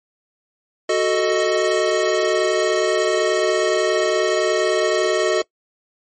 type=chord; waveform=square; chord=D# diminished; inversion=first; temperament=equal; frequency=370 / 440 / 622.3 Hz; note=F#4 / A4 / D#5; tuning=0 / 0 / 0 cents; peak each=-21 dBFS; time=0.89-5.42 s; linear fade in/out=5 ms; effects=noise-tail reverb RT60 0.1 s tail -22 dB re dry + MP3 32 kbps